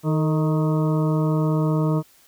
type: harmonic tone with a mistuned harmonic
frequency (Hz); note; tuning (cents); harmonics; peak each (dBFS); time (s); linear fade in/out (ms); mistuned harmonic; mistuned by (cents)
156.4; D#3; +9; 1 / 2 / 3 / 4 / 6 / 7 / 8; -19 / -25 / -29 / -31 / -35 / -36 / -37; 0.03-2.03; 50; 3; -56
effects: white hiss -55 dBFS RMS until 2.27 s